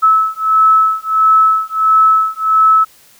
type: beating tone pair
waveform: sine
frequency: 1300 / 1301.5 Hz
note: E6 / E6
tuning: -24 / -22 cents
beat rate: 1.5 Hz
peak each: -11 dBFS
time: 0.02-2.85 s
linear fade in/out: 20 ms
effects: white hiss -46 dBFS RMS until 3.19 s